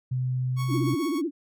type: tone with pitch glide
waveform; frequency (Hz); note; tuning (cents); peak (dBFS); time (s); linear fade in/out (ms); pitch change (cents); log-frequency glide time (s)
sine; 127.5 to 129.28; C3 to C3; -44 to -20; -24; 0.11-0.95; 10; +24; 0.56-0.66
type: tone with tremolo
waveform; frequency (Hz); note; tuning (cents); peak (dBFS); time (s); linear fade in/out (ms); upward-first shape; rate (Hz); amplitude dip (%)
sawtooth; 1108.7; C#6; 0; -29; 0.56-1.22; 50; sine; 6.7; 45
type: tone with vibrato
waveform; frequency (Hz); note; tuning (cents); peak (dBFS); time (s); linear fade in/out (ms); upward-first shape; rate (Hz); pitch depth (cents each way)
sine; 311.1; D#4; 0; -24; 0.68-1.31; 50; sine; 16; 210
effects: none